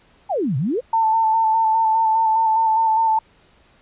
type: exponential two-way sweep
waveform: sine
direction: down then up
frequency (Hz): 895 to 120.5 to 555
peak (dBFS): -18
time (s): 0.29-0.81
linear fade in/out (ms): 20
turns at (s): 0.57
type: tone with vibrato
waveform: sine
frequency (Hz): 890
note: A5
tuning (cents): +20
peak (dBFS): -14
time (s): 0.93-3.19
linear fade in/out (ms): 5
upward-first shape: square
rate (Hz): 4.9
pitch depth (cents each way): 23
effects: pink hiss -55 dBFS RMS until 3.81 s + resampled to 8000 Hz